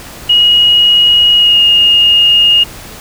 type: tone with pitch glide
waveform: sine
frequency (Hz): 2891 to 2848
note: F#7 to F7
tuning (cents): -41 to +33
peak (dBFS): -4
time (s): 0.29-2.64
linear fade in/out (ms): 10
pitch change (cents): -26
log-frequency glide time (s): 1.37-1.61
effects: pink hiss -30 dBFS RMS until 3 s